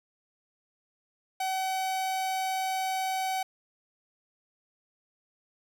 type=tone; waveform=45% pulse; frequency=758 Hz; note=F#5; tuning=42 cents sharp; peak=-28 dBFS; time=1.4-3.43 s; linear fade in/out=5 ms; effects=none